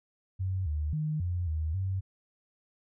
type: tone with pitch steps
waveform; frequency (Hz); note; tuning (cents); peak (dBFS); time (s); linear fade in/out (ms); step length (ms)
sine; 94 / 75.6 / 153.7 / 88.6 / 78.6 / 95.2; F#2 / D#2 / D#3 / F2 / D#2 / F#2; +28 / -49 / -21 / +25 / +18 / +50; -28; 0.39-2.01; 20; 270
effects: none